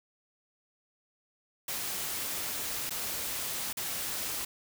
white noise with dropouts, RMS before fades -35 dBFS, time 1.68-4.45 s, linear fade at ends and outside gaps 5 ms, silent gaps 2.896-2.906 / 3.73-3.77 s, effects none

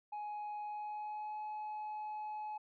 sine tone with pitch glide, 837 to 850.6 Hz, G#5 to G#5, +13 to +41 cents, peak -37 dBFS, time 0.12-2.58 s, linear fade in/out 10 ms, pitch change +28 cents, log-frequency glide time 0.63-1.39 s, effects tanh soft clip ceiling -39 dBFS

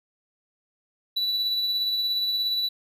triangle tone with tremolo, 3951 Hz, B7, in tune, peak -20 dBFS, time 1.16-2.69 s, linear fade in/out 10 ms, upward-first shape triangle, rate 17 Hz, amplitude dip 35%, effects none

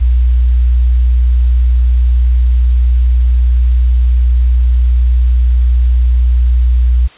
sine tone, 60.7 Hz, B1, 29 cents flat, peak -6 dBFS, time 0-7.08 s, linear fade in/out 20 ms, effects white hiss -39 dBFS RMS until 7.17 s + resampled to 8000 Hz

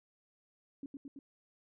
sine tone with echo, 277.2 Hz, C#4, in tune, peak -40 dBFS, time 0.83-0.86 s, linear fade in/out 2 ms, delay 110 ms, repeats 3, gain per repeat -2 dB, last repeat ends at 1.19 s, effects none

